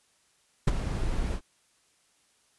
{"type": "noise with ADSR envelope", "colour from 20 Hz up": "brown", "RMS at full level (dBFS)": -17, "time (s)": [0.67, 1.41], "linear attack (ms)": 10, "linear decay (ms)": 22, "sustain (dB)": -12, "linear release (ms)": 70, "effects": ["white hiss -67 dBFS RMS until 2.58 s", "resampled to 24000 Hz"]}